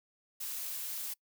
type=noise; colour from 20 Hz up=blue; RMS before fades=-39 dBFS; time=0.4-1.14 s; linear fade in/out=10 ms; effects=noise-tail reverb RT60 0.1 s tail -25 dB re dry